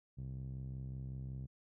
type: tone with low-pass filter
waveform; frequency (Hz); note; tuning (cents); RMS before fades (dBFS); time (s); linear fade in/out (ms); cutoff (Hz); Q
5% pulse; 65.41; C2; 0; -44; 0.17-1.47; 20; 130; 2.3
effects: none